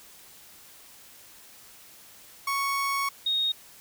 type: tone pair in turn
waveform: 30% pulse / sine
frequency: 1109 / 3728 Hz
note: C#6 / A#7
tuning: 0 / -1 cents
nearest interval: octave + major sixth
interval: 2099 cents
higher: second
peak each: -23 dBFS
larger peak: neither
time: 2.47-3.09 / 3.26-3.52 s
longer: first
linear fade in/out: 5 ms
effects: white hiss -51 dBFS RMS until 3.8 s